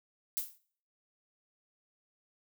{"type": "noise with exponential decay", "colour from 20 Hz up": "violet", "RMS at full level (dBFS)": -30, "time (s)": [0.37, 0.58], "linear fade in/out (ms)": 0, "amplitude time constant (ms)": 45, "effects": ["noise-tail reverb RT60 0.5 s tail -19 dB re dry"]}